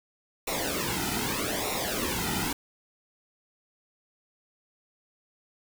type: noise with flanger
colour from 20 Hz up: pink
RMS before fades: -30 dBFS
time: 0.47-2.53 s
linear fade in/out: 5 ms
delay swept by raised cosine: 0.63 to 1.83 ms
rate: 0.81 Hz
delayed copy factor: -0.8
effects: none